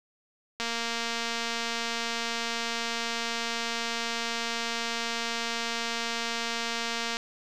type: click train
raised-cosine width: 0.2 ms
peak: -14 dBFS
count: 1525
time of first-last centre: 0.6-7.169 s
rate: 232 Hz
effects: none